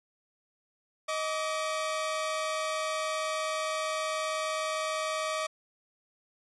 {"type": "tone pair together", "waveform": "sawtooth", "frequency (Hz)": [627, 1153.9], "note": ["D#5", "D6"], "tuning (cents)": [13, -31], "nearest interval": "major seventh", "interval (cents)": 1056, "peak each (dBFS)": [-28, -30], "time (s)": [1.08, 5.47], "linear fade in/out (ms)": 10, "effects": ["resampled to 22050 Hz"]}